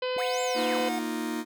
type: harmonic tone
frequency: 506 Hz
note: B4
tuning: 42 cents sharp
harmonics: 1 / 2 / 3 / 4 / 5 / 6 / 7 / 8 / 9 / 10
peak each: -28 / -37 / -42 / -44 / -40 / -39 / -51 / -44 / -50 / -51 dBFS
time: 0.02-0.89 s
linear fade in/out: 5 ms
type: linear two-way sweep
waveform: sine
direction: up then down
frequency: 50.3 to 7650 to 156.6 Hz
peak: -37 dBFS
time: 0.16-0.81 s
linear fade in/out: 5 ms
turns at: 0.41 s
type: tone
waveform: square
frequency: 727 Hz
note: F#5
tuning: 31 cents flat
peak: -32 dBFS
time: 0.18-0.99 s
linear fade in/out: 5 ms
type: chord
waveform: 45% pulse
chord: Bb suspended fourth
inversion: none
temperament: just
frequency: 233.1 / 310.8 / 349.6 Hz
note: Bb3 / Eb4 / F4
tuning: 0 / -2 / +2 cents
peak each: -33 / -33 / -36 dBFS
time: 0.54-1.45 s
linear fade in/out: 50 ms
effects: none